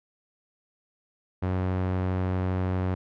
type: tone with low-pass filter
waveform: sawtooth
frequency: 92.5 Hz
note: F#2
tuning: in tune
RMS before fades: -27 dBFS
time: 1.42-2.95 s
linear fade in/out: 10 ms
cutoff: 1700 Hz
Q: 0.6
effects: none